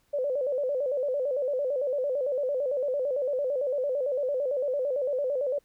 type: tone with vibrato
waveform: sine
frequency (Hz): 542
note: C#5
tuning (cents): -39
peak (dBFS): -25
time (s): 0.13-5.59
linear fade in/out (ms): 10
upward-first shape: square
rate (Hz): 8.9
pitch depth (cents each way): 110
effects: pink hiss -69 dBFS RMS until 5.64 s